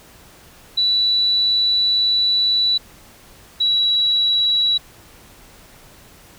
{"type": "tone pair in turn", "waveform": "sine", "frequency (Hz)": [3951, 3906], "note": ["B7", "B7"], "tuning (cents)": [0, -20], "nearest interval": "unison", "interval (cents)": 20, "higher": "first", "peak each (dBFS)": -14, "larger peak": "neither", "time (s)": [[0.77, 2.78], [3.6, 4.78]], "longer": "first", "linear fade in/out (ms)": 10, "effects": ["pink hiss -46 dBFS RMS until 6.38 s"]}